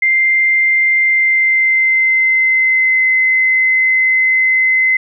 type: tone with pitch glide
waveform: sine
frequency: 2093 to 2051 Hz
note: C7 to C7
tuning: 0 to -35 cents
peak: -9 dBFS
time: 0.02-4.97 s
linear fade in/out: 5 ms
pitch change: -35 cents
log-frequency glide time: 1-3.06 s
effects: none